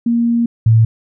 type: tone pair in turn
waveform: sine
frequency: 234.5 / 112.6 Hz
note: A#3 / A2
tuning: +11 / +40 cents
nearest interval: octave + minor second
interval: 1271 cents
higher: first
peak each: -11 / -6 dBFS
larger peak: second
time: 0.06-0.46 / 0.66-0.85 s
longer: first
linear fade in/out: 5 ms
effects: none